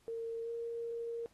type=tone with pitch glide; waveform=sine; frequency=457.7 to 465.2 Hz; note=A#4 to A#4; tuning=-32 to -4 cents; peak=-37 dBFS; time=0.08-1.26 s; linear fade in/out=0 ms; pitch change=+28 cents; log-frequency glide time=0.42-0.5 s; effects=pink hiss -70 dBFS RMS until 1.33 s + AAC 32 kbps